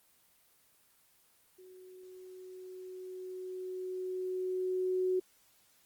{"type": "tone with level ramp", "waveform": "sine", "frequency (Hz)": 370, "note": "F#4", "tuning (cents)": 0, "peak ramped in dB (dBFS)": [-52, -27], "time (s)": [1.58, 5.2], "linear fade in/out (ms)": 10, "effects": ["white hiss -67 dBFS RMS until 5.85 s", "Opus 24 kbps"]}